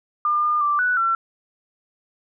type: tone with pitch steps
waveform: sine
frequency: 1202 / 1209 / 1174 / 1481 / 1351 Hz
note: D6 / D6 / D6 / F#6 / E6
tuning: +40 / +50 / -1 / +1 / +42 cents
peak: -17 dBFS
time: 0.25-1.15 s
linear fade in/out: 2 ms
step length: 180 ms
effects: none